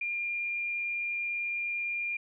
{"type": "tone with frequency modulation", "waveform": "sine", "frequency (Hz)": 2403, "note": "D7", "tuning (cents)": 39, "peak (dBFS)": -30, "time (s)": [0.01, 2.17], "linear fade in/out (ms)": 5, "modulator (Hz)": 94.4, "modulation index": 0.22, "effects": []}